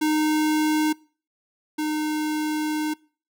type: tone pair in turn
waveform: square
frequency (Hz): 307.7 / 306.1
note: D#4 / D#4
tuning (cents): -19 / -28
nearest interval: unison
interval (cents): 9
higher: first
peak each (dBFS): -20 / -24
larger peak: first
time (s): 0.01-0.93 / 1.78-2.94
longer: second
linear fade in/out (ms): 10
effects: noise-tail reverb RT60 0.4 s tail -23 dB re dry